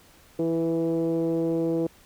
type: tone with low-pass filter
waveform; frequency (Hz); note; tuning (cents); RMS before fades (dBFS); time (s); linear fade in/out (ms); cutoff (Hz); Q
10% pulse; 164.9; E3; +1; -25; 0.39-1.87; 5; 410; 6.9
effects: pink hiss -55 dBFS RMS until 2.05 s